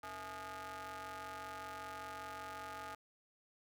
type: ring-modulated tone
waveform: sawtooth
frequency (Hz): 193.2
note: G3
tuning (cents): -25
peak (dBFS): -38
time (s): 0.03-2.95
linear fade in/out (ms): 5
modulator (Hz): 1040
effects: none